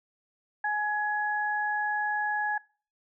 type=tone pair together; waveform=sine; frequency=839.5 / 1679 Hz; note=G#5 / G#6; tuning=+18 / +18 cents; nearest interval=octave; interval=1200 cents; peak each=-29 / -28 dBFS; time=0.64-2.58 s; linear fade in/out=5 ms; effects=noise-tail reverb RT60 0.4 s tail -23 dB re dry

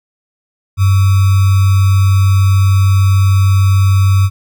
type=tone with sample-and-hold; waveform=sine; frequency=96.7 Hz; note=G2; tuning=23 cents flat; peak=-6 dBFS; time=0.77-4.3 s; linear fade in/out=50 ms; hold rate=1225 Hz; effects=none

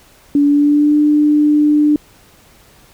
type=tone with pitch glide; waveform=sine; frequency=287.3 to 297.9 Hz; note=D4 to D4; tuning=-38 to +25 cents; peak=-8 dBFS; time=0.35-1.96 s; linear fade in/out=2 ms; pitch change=+63 cents; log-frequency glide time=0.46-0.96 s; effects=pink hiss -47 dBFS RMS until 2.93 s

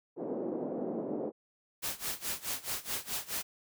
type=band-pass noise; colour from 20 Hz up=white; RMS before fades=-36 dBFS; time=0.16-1.32 s; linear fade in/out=50 ms; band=210 to 520 Hz; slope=24 dB/octave
type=noise with tremolo; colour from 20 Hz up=white; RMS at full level=-34 dBFS; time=1.82-3.43 s; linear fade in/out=20 ms; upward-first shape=sine; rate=4.7 Hz; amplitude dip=90%
effects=none

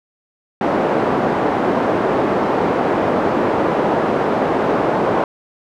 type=band-pass noise; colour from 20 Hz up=pink; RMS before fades=-17 dBFS; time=0.61-5.24 s; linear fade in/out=2 ms; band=290 to 880 Hz; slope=12 dB/octave; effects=none

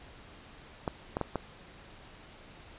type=clicks; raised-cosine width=1 ms; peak=-16 dBFS; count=4; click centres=0.878 / 1.169 / 1.213 / 1.357 s; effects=pink hiss -52 dBFS RMS until 2.78 s + resampled to 8000 Hz

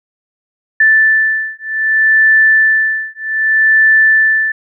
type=beating tone pair; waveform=sine; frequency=1760 / 1760.64 Hz; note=A6 / A6; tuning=0 / +1 cents; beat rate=0.64 Hz; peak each=-11 dBFS; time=0.8-4.52 s; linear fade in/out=5 ms; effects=none

